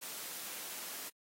white noise, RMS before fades -44 dBFS, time 0.01-1.1 s, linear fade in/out 20 ms, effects high-pass 200 Hz 12 dB/octave + AAC 48 kbps

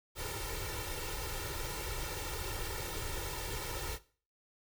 pink noise with comb filter, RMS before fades -39 dBFS, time 0.15-3.99 s, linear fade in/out 50 ms, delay 2.2 ms, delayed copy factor +1, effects noise-tail reverb RT60 0.4 s tail -17 dB re dry

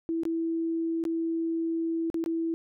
sine tone with dropouts, 329.2 Hz, E4, 2 cents flat, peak -26 dBFS, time 0.09-2.54 s, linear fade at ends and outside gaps 0 ms, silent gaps 0.234-0.253 / 1.039-1.052 / 2.101-2.143 / 2.24-2.261 s, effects none

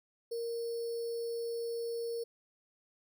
sine tone with sample-and-hold, 466.2 Hz, A#4, in tune, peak -34 dBFS, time 0.31-2.24 s, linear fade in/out 10 ms, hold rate 4900 Hz, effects none

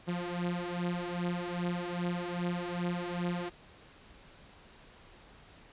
sawtooth beating tone pair, 174.61 / 177.11 Hz, F3 / F3, 0 / +25 cents, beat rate 2.5 Hz, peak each -31 / -32 dBFS, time 0.07-3.5 s, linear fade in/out 20 ms, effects pink hiss -56 dBFS RMS until 5.72 s + resampled to 8000 Hz

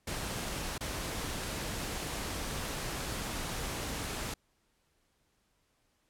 pink noise with dropouts, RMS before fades -37 dBFS, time 0.07-4.34 s, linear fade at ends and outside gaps 5 ms, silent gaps 0.78-0.807 s, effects pink hiss -74 dBFS RMS until 6.09 s + low-pass 12000 Hz 12 dB/octave

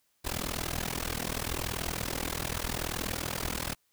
pink noise with amplitude modulation, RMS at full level -30 dBFS, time 0.24-3.75 s, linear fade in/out 20 ms, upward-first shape sine, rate 40.8 Hz, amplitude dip 95%, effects white hiss -73 dBFS RMS until 3.92 s

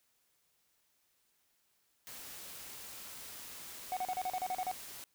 white noise, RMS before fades -48 dBFS, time 2.07-5.04 s, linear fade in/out 0 ms
triangle tone bursts, 740 Hz, F#5, in tune, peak -31 dBFS, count 10, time 3.92-4.714 s, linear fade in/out 0 ms, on 47 ms, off 36 ms
effects white hiss -75 dBFS RMS until 5.14 s

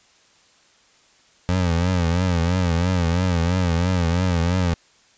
25% pulse tone with vibrato, 87.8 Hz, F2, 10 cents sharp, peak -14 dBFS, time 1.49-4.74 s, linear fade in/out 0 ms, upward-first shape triangle, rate 3 Hz, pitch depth 120 cents each way, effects white hiss -56 dBFS RMS until 5.17 s + resampled to 16000 Hz

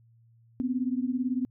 sine beating tone pair, 246.9 / 264.9 Hz, B3 / C4, 0 / +22 cents, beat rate 18 Hz, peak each -28 / -30 dBFS, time 0.6-1.45 s, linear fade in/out 0 ms, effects added 115 Hz sine -57 dBFS peak until 1.5 s

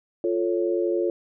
sine chord, F augmented, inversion none, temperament equal, 349.2 / 440 / 554.4 Hz, F4 / A4 / C#5, 0 / 0 / 0 cents, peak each -23 / -27 / -28 dBFS, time 0.24-1.1 s, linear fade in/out 2 ms, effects none

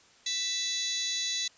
harmonic tone with a mistuned harmonic, 659.3 Hz, E5, in tune, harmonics 3 / 4 / 5 / 6 / 7 / 8 / 9 / 10, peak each -41 / -44 / -37 / -32 / -43 / -44 / -40 / -35 dBFS, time 0.26-1.48 s, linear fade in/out 5 ms, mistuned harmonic 5, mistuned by +82 cents, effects white hiss -59 dBFS RMS until 1.57 s + resampled to 16000 Hz

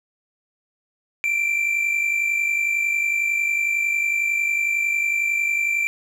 triangle tone pair together, 2349 / 2400 Hz, D7 / D7, 0 / +37 cents, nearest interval unison, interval 37 cents, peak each -18 / -26 dBFS, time 1.24-5.87 s, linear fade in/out 0 ms, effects none

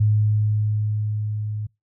sine tone with level ramp, 106.2 Hz, G#2, 39 cents sharp, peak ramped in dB -14 to -25 dBFS, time 0-1.67 s, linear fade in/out 10 ms, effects noise-tail reverb RT60 0.2 s tail -24 dB re dry

